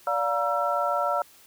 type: tone cluster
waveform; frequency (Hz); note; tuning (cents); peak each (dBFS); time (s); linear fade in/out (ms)
sine; 580 / 707 / 946 / 1340; D5 / F5 / A#5 / E6; -22 / +21 / +25 / +28; -28 / -28 / -30 / -27; 0.07-1.22; 2
effects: white hiss -54 dBFS RMS until 1.46 s